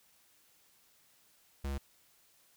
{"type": "tone", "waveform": "square", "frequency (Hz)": 69, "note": "C#2", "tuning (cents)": -7, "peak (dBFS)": -35, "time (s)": [1.64, 1.78], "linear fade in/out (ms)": 5, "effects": ["white hiss -67 dBFS RMS until 2.56 s"]}